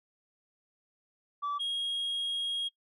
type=tone pair in turn; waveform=sine; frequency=1155 / 3273 Hz; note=D6 / G#7; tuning=-29 / -26 cents; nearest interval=octave + tritone; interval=1803 cents; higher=second; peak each=-28 dBFS; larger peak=neither; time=1.42-1.59 / 1.59-2.69 s; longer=second; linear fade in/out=20 ms; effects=noise-tail reverb RT60 0.1 s tail -22 dB re dry + tanh soft clip ceiling -29 dBFS